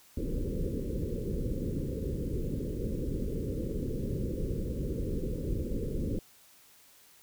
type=low-pass noise; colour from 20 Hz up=pink; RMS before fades=-33 dBFS; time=0.17-6.19 s; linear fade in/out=2 ms; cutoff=530 Hz; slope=96 dB/octave; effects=white hiss -59 dBFS RMS until 7.22 s